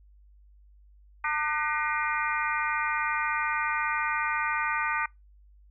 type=harmonic tone with a mistuned harmonic; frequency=301.2 Hz; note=D4; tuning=44 cents sharp; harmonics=3 / 4 / 5 / 6 / 7 / 8; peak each=-32 / -31 / -32 / -34 / -36 / -35 dBFS; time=1.24-5.06 s; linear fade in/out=5 ms; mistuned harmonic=6; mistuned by=+87 cents; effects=noise-tail reverb RT60 0.2 s tail -25 dB re dry + added 50 Hz sine -53 dBFS peak until 5.7 s